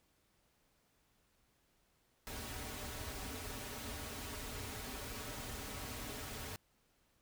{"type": "noise with comb filter", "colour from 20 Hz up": "pink", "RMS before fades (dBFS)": -45, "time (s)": [2.27, 6.56], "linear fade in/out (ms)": 0, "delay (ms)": 5.8, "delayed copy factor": -0.7, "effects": ["pink hiss -75 dBFS RMS until 7.21 s"]}